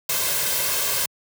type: noise with comb filter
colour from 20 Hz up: white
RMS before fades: -23 dBFS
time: 0.09-1.06 s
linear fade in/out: 5 ms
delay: 1.9 ms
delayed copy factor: +0.65
effects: high-pass 100 Hz 12 dB/octave